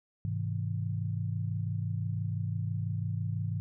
sine chord, Ab augmented, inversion none, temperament just, 103.83 / 129.78 / 162.23 Hz, Ab2 / C3 / E3, 0 / -14 / -27 cents, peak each -32 / -37 / -36 dBFS, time 0.25-3.6 s, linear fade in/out 0 ms, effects none

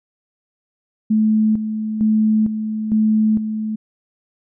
sine tone with tremolo, 216.7 Hz, A3, 26 cents flat, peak -12 dBFS, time 1.1-3.76 s, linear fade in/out 10 ms, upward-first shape square, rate 1.1 Hz, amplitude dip 60%, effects none

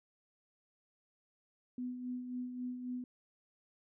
sine tone with tremolo, 249.3 Hz, B3, 16 cents sharp, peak -36 dBFS, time 1.78-3.04 s, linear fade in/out 2 ms, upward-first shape sine, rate 3.7 Hz, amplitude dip 50%, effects none

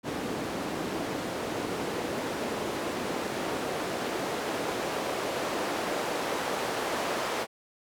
white noise with band-pass filter sweep, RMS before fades -32 dBFS, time 0.03-7.47 s, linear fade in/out 50 ms, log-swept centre 280 to 550 Hz, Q 0.99, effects none

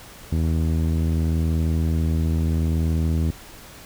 sawtooth tone with low-pass filter, 80.7 Hz, E2, 36 cents flat, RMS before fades -21 dBFS, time 0.32-3.31 s, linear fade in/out 5 ms, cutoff 270 Hz, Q 1, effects pink hiss -43 dBFS RMS until 3.85 s

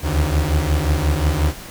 35% pulse beating tone pair, 72.3 / 77.9 Hz, D2 / D#2, -27 / +3 cents, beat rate 5.6 Hz, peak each -17 dBFS, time 0.02-1.54 s, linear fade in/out 50 ms, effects pink hiss -36 dBFS RMS until 1.7 s

